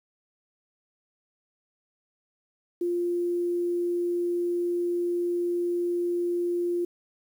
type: tone with quantisation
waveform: sine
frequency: 349.2 Hz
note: F4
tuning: in tune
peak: -24 dBFS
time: 2.81-6.85 s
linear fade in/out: 5 ms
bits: 9
effects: none